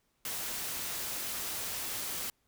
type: noise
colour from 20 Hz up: white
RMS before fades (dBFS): -37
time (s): 0.25-2.3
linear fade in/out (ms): 2
effects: pink hiss -75 dBFS RMS until 2.47 s